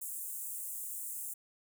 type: high-pass noise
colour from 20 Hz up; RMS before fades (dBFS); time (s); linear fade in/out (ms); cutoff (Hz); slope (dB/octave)
pink; -41; 0.01-1.34; 10; 7700; 48
effects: none